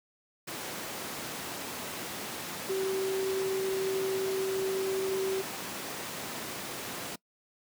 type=tone in noise; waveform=sine; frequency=383.3 Hz; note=G4; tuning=39 cents flat; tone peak=-28 dBFS; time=2.69-5.42 s; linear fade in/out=10 ms; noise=pink; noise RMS=-37 dBFS; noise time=0.47-7.16 s; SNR=+6 dB; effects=noise-tail reverb RT60 0.1 s tail -23 dB re dry + high-pass 200 Hz 12 dB/octave